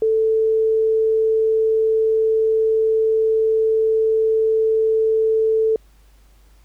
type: tone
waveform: sine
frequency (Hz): 441.5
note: A4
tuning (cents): +6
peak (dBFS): -14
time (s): 0.02-5.76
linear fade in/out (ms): 2
effects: added 50 Hz sine -48 dBFS peak until 6.64 s + pink hiss -59 dBFS RMS until 6.64 s